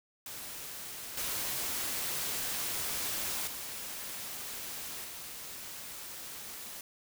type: noise with level steps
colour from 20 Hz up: white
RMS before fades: -43 / -35 / -41 / -44 dBFS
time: 0.26-6.81 s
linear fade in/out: 2 ms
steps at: 1.17 / 3.47 / 5.04 s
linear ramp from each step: 5 ms
effects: none

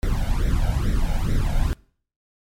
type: noise with flanger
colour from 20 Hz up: brown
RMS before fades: -20 dBFS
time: 0.03-1.73 s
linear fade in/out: 0 ms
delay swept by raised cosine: 0.52 to 1.37 ms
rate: 2.3 Hz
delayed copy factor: +0.8
effects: noise-tail reverb RT60 0.5 s tail -23 dB re dry + MP3 64 kbps

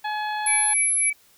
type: harmonic tone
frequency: 848 Hz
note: G#5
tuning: 36 cents sharp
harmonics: 1 / 2 / 3 / 4 / 5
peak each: -26 / -31 / -39 / -39 / -42 dBFS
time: 0.04-0.74 s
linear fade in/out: 10 ms
type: tone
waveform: sine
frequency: 10990 Hz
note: F9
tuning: 29 cents flat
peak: -19 dBFS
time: 0.46-1.1 s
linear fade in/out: 5 ms
type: tone with tremolo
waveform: sine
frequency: 2297 Hz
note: D7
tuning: 39 cents flat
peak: -22 dBFS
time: 0.47-1.13 s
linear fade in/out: 5 ms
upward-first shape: triangle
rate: 3.7 Hz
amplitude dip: 100%
effects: white hiss -57 dBFS RMS until 1.37 s

